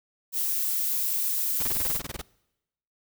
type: noise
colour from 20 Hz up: violet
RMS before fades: -27 dBFS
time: 0.32-2.01 s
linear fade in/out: 50 ms
type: noise bursts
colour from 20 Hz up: pink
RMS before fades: -34 dBFS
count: 13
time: 1.6-2.216 s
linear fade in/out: 5 ms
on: 28 ms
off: 21 ms
effects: noise-tail reverb RT60 0.9 s tail -23 dB re dry